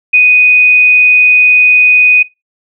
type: tone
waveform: sine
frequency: 2489 Hz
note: D#7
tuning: in tune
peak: -3 dBFS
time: 0.13-2.23 s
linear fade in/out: 10 ms
effects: noise-tail reverb RT60 0.2 s tail -18 dB re dry